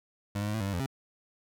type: tone with pitch steps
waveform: 25% pulse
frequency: 101.4 / 103.7 / 105.5 / 111.3 / 97.8 / 99.6 / 86.6 / 134.5 Hz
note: G#2 / G#2 / G#2 / A2 / G2 / G2 / F2 / C3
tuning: -41 / -2 / +28 / +20 / -4 / +28 / -14 / +48 cents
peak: -26 dBFS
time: 0.35-0.862 s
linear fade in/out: 5 ms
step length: 64 ms
effects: none